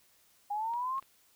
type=linear sweep; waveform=sine; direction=up; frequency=807 to 1092 Hz; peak=-31 dBFS; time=0.5-1 s; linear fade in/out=10 ms
type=clicks; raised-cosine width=0.3 ms; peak=-38 dBFS; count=3; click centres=0.737 / 0.982 / 1.026 s
effects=white hiss -66 dBFS RMS until 1.35 s